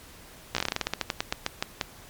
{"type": "slowing click train", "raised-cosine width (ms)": 0.2, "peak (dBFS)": -8, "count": 19, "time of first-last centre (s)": [0.55, 1.812], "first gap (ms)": 15, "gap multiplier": 1.16, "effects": ["pink hiss -49 dBFS RMS until 2.09 s", "MP3 96 kbps"]}